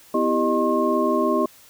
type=tone cluster; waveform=sine; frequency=250.2 / 327.6 / 394.1 / 616 / 1073 Hz; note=B3 / E4 / G4 / D#5 / C6; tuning=+23 / -11 / +9 / -17 / +43 cents; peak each=-24 dBFS; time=0.14-1.46 s; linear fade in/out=5 ms; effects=white hiss -50 dBFS RMS until 1.69 s